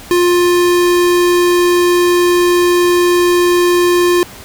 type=tone; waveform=square; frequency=352.5 Hz; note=F4; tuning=16 cents sharp; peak=-9 dBFS; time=0.11-4.23 s; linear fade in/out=0 ms; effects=pink hiss -34 dBFS RMS until 4.44 s